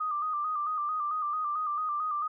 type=tone with vibrato; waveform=sine; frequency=1214 Hz; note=D#6; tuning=43 cents flat; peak=-28 dBFS; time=0-2.28 s; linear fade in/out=10 ms; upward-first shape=square; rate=4.5 Hz; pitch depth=48 cents each way; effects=none